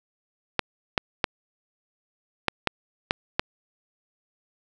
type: clicks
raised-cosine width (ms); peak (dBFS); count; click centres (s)
0.3; -4; 7; 0.593 / 0.978 / 1.242 / 2.483 / 2.673 / 3.109 / 3.395
effects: none